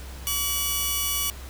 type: tone pair together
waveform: 5% pulse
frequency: 1142.1 / 2940 Hz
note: D6 / F#7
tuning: -49 / -12 cents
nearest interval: octave + major third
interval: 1637 cents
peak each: -17 dBFS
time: 0.27-1.3 s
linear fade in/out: 0 ms
effects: added 65 Hz sine -37 dBFS peak until 1.49 s + pink hiss -44 dBFS RMS until 1.49 s